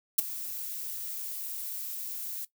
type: noise with ADSR envelope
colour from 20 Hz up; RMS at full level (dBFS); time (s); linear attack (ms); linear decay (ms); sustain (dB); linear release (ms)
violet; -20; 0.18-2.45; 7; 17; -17; 5
effects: noise-tail reverb RT60 0.1 s tail -17 dB re dry